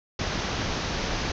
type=low-pass noise; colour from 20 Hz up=pink; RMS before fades=-29 dBFS; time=0.19-1.32 s; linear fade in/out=5 ms; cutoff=6400 Hz; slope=96 dB/octave; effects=none